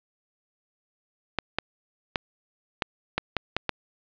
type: clicks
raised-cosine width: 0.3 ms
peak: -8 dBFS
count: 8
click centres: 1.387 / 1.586 / 2.158 / 2.822 / 3.18 / 3.367 / 3.566 / 3.693 s
effects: resampled to 11025 Hz + 7-bit